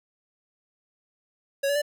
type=tone with pitch steps; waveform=square; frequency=554.4 / 570.6 / 587.4 Hz; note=C#5 / C#5 / D5; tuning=0 / +50 / 0 cents; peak=-23 dBFS; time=1.63-1.819 s; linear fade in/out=10 ms; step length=63 ms; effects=none